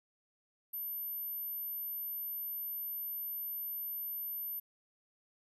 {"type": "tone", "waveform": "sine", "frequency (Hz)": 13020, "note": "G#9", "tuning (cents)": -36, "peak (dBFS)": -37, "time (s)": [0.73, 4.6], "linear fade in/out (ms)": 10, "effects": []}